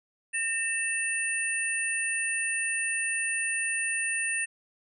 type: tone cluster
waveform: sine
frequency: 1822 / 2646 / 9170 Hz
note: A#6 / E7 / D9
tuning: -40 / +6 / -42 cents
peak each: -31 dBFS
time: 0.33-4.46 s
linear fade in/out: 20 ms
effects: none